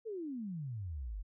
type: exponential sweep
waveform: sine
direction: down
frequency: 466.2 to 43.65 Hz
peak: -38 dBFS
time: 0.05-1.23 s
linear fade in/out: 20 ms
effects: none